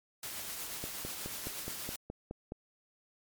white noise with tremolo, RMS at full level -40 dBFS, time 0.23-1.96 s, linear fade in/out 2 ms, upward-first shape triangle, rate 8.3 Hz, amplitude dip 30%
click train, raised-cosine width 2 ms, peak -26 dBFS, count 9, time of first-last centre 0.84-2.521 s, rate 4.76 Hz
effects MP3 96 kbps

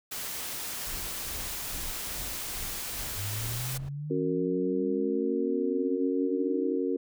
white noise, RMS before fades -36 dBFS, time 0.11-3.78 s, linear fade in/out 10 ms
brown noise with tremolo, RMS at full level -40 dBFS, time 0.86-3.89 s, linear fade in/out 5 ms, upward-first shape triangle, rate 2.4 Hz, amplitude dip 85%
sine linear sweep, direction up, 94.9 to 316.2 Hz, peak -33 dBFS, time 3.15-6.8 s, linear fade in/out 50 ms
harmonic tone, 92 Hz, F#2, 9 cents flat, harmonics 3 / 4 / 5, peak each -30 / -31 / -31 dBFS, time 4.1-6.97 s, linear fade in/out 10 ms
effects none

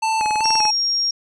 square tone with vibrato, 870 Hz, A5, 20 cents flat, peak -18 dBFS, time 0.02-0.71 s, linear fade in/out 10 ms, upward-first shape square, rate 2.6 Hz, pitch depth 31 cents each way
click train, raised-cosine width 0.5 ms, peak -14 dBFS, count 10, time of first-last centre 0.21-0.653 s, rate 20.3 Hz
sine tone, 5580 Hz, F8, 2 cents flat, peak -17 dBFS, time 0.44-1.11 s, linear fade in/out 5 ms
effects resampled to 22050 Hz

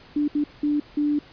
sine tone bursts at uneven times, 294.5 Hz, D4, 5 cents sharp, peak -19 dBFS, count 4, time 0.16-0.28 / 0.35-0.44 / 0.63-0.8 / 0.97-1.19 s, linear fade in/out 5 ms, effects pink hiss -49 dBFS RMS until 1.32 s + resampled to 11025 Hz

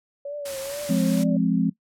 sine tone with vibrato, 561 Hz, C#5, 21 cents sharp, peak -29 dBFS, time 0.25-1.37 s, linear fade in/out 5 ms, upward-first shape triangle, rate 2.2 Hz, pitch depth 90 cents each way
white noise, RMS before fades -35 dBFS, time 0.45-1.24 s, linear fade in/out 10 ms
sine chord, F minor, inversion none, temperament just, 174.61 / 209.5 / 261.9 Hz, F3 / Ab3 / C4, 0 / +15 / +2 cents, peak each -22 / -23 / -23 dBFS, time 0.89-1.7 s, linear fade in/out 10 ms
effects noise-tail reverb RT60 0.1 s tail -18 dB re dry + low-pass 12000 Hz 12 dB/octave

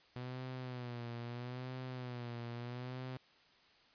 sawtooth tone with vibrato, 123.47 Hz, B2, in tune, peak -38 dBFS, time 0.16-3.17 s, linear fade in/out 0 ms, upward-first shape sine, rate 0.77 Hz, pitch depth 74 cents each way, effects white hiss -66 dBFS RMS until 3.94 s + resampled to 11025 Hz

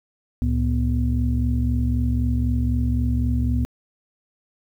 sine tone cluster, 68.5 / 112.4 / 244.6 Hz, C#2 / A2 / B3, -20 / +37 / -16 cents, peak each -20 / -23 / -24 dBFS, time 0.42-3.65 s, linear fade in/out 0 ms, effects tanh soft clip ceiling -10 dBFS + 9-bit

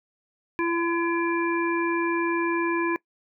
harmonic tone, 338.5 Hz, E4, 46 cents sharp, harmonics 1 / 3 / 5 / 7, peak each -24 / -29 / -31 / -32 dBFS, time 0.59-2.96 s, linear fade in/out 0 ms, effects noise-tail reverb RT60 0.1 s tail -23 dB re dry

